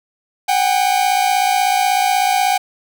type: tone pair together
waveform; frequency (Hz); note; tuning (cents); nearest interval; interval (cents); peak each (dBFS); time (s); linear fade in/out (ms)
45% pulse; 746 / 802.3; F#5 / G5; +14 / +40; minor second; 126; -16; 0.48-2.58; 10
effects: none